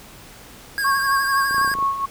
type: tone with vibrato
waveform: square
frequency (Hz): 1617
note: G#6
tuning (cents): -47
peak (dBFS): -21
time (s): 0.78-1.74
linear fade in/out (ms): 0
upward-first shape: triangle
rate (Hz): 12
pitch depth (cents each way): 47
type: tone with tremolo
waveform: sine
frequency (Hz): 1100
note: C#6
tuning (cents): -14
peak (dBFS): -16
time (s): 0.84-2.06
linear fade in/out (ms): 10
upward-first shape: sine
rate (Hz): 4.2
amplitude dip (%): 65
type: clicks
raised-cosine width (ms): 2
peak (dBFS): -22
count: 10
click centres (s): 1.51 / 1.545 / 1.582 / 1.614 / 1.647 / 1.677 / 1.716 / 1.752 / 1.787 / 1.826
effects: pink hiss -43 dBFS RMS until 2.1 s

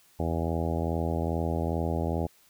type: harmonic tone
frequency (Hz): 82.41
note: E2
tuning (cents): 0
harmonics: 1 / 2 / 3 / 4 / 5 / 6 / 7 / 8 / 9 / 10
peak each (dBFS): -30 / -33 / -35 / -36 / -37 / -38 / -38 / -39 / -40 / -40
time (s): 0.19-2.27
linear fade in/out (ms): 10
effects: white hiss -61 dBFS RMS until 2.49 s

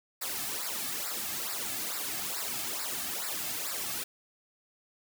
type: noise with flanger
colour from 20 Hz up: white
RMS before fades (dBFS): -35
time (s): 0.21-4.04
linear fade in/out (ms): 10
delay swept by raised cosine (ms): 0.31 to 2.11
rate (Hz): 2.3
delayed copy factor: -0.8
effects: none

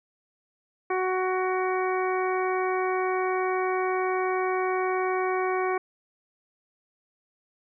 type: harmonic tone with a mistuned harmonic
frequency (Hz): 371.6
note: F#4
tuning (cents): +7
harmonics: 1 / 2 / 3 / 4 / 5 / 6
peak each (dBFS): -26 / -30 / -31 / -37 / -38 / -36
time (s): 0.9-5.78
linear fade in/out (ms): 5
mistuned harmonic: 6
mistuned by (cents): +23
effects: none

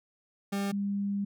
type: tone pair in turn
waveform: 40% pulse / sine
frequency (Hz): 199.2 / 200.5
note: G3 / G3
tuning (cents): +28 / +39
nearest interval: unison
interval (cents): 11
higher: second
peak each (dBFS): -28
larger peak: neither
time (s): 0.52-0.72 / 0.72-1.25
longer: second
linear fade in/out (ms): 10
effects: none

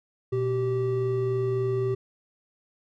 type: tone pair together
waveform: triangle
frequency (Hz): 121.2 / 387.2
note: B2 / G4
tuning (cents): -32 / -21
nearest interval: octave + minor sixth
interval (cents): 2011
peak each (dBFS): -26 / -23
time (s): 0.32-1.95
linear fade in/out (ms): 10
effects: none

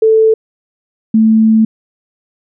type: tone pair in turn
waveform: sine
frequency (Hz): 441.4 / 220.7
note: A4 / A3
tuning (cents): +5 / +5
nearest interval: octave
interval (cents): 1200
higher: first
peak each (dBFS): -5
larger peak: neither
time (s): 0.02-0.34 / 1.14-1.65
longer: second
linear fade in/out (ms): 5
effects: none

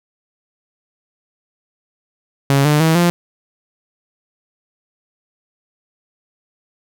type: tone with pitch steps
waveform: sawtooth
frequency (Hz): 138.59 / 149.4 / 161.05 / 173.61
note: C#3 / D3 / E3 / F3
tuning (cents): 0 / +30 / -40 / -10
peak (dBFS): -7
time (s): 2.5-3.1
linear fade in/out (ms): 0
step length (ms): 150
effects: none

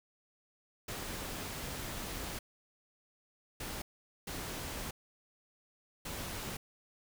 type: noise bursts at uneven times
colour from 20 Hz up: pink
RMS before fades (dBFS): -41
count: 4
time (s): 0.88-2.39 / 3.6-3.82 / 4.27-4.91 / 6.05-6.57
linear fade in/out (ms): 5
effects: none

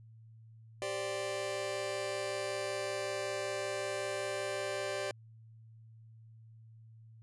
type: chord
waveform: sawtooth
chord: G suspended fourth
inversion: none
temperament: just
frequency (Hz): 392 / 522.7 / 588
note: G4 / C5 / D5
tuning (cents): 0 / -2 / +2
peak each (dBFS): -36 / -38 / -33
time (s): 0.82-5.11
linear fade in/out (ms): 0
effects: added 112 Hz sine -53 dBFS peak until 7.22 s + resampled to 24000 Hz

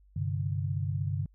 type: chord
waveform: sine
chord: G suspended fourth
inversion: none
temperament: just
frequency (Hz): 98 / 130.67 / 147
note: G2 / C3 / D3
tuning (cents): 0 / -2 / +2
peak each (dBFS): -31 / -35 / -33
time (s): 0.16-1.26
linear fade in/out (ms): 5
effects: added 49 Hz sine -57 dBFS peak until 1.34 s

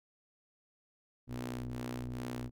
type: ring-modulated tone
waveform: sawtooth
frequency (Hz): 61.74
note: B1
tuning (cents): 0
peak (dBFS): -31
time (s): 1.27-2.51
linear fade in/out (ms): 50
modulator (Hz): 184
effects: none

